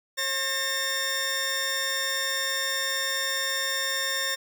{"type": "tone pair together", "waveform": "15% pulse", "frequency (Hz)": [539.6, 1815], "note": ["C#5", "A#6"], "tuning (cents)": [-47, -47], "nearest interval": "octave + major sixth", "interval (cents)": 2100, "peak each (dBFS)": [-27, -20], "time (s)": [0.17, 4.36], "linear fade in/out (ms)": 20, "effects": []}